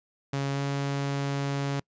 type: tone with pitch glide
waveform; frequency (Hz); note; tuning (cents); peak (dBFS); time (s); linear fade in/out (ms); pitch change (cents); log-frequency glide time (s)
sawtooth; 138.5 to 139.95; C#3 to C#3; -1 to +17; -23; 0.33-1.8; 5; +18; 0.53-0.6
effects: noise-tail reverb RT60 0.1 s tail -26 dB re dry + resampled to 16000 Hz